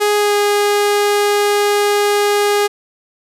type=tone with pitch glide; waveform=sawtooth; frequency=415.3 to 410.8 Hz; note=G#4 to G#4; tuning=0 to -19 cents; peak=-8 dBFS; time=0-2.68 s; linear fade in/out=20 ms; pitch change=-19 cents; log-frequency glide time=0.16-0.35 s; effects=resampled to 32000 Hz